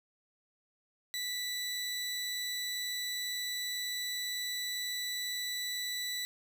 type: tone pair together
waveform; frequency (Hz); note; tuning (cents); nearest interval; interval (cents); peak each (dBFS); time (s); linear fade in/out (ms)
25% pulse; 1975.5 / 3951; B6 / B7; 0 / 0; octave; 1200; -35 / -35; 1.14-6.25; 0
effects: none